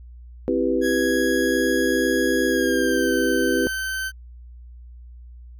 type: chord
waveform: sine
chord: C major seventh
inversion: none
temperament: equal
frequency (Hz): 261.6 / 329.6 / 392 / 493.9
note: C4 / E4 / G4 / B4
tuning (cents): 0 / 0 / 0 / 0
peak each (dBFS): -24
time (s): 0.48-3.67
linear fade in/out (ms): 0
type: tone with pitch glide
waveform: 40% pulse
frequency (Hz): 1661.2 to 1541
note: G#6 to G6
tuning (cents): 0 to -30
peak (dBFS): -24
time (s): 0.81-4.12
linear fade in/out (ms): 50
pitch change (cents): -130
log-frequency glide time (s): 2.48-3.12
effects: added 60 Hz sine -39 dBFS peak until 5.59 s